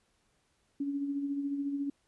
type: tone with tremolo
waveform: sine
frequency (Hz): 281.7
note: C#4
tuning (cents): +28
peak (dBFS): -29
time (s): 0.8-1.9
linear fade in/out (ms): 5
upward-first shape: sine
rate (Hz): 14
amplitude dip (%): 45
effects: pink hiss -73 dBFS RMS until 2.07 s + resampled to 24000 Hz